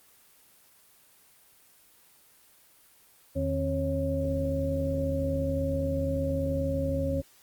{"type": "tone cluster", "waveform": "sine", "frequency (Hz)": [81.9, 153.6, 268.2, 549], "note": ["E2", "D#3", "C4", "C#5"], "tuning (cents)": [-11, -22, 43, -17], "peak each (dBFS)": [-31, -34, -32, -30], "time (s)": [3.35, 7.22], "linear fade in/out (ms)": 20, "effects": ["white hiss -59 dBFS RMS until 7.42 s", "Opus 24 kbps"]}